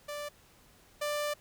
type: tone pair in turn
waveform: sawtooth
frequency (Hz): 587.3 / 590.6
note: D5 / D5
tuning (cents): 0 / +10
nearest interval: unison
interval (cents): 10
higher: second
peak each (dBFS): -33 / -27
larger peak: second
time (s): 0.08-0.29 / 1.01-1.34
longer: second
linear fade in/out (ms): 10
effects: pink hiss -61 dBFS RMS until 1.4 s